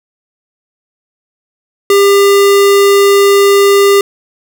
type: tone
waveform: square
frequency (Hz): 400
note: G4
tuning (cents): +35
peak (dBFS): -5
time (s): 1.9-4.01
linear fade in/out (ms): 2
effects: none